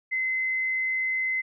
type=tone; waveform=sine; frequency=2052 Hz; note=C7; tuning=34 cents flat; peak=-24 dBFS; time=0.11-1.42 s; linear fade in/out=20 ms; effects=none